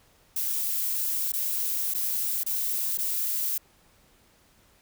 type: noise with dropouts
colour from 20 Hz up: violet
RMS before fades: -28 dBFS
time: 0.36-3.58 s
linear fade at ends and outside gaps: 5 ms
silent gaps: 1.321-1.335 / 1.939-1.946 / 2.435-2.462 / 2.975-2.985 s
effects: pink hiss -61 dBFS RMS until 4.81 s